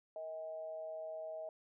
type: tone with amplitude modulation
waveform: sine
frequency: 636 Hz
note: D#5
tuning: 38 cents sharp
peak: -39 dBFS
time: 0.16-1.49 s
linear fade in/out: 2 ms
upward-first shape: sine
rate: 171 Hz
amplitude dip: 55%
effects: none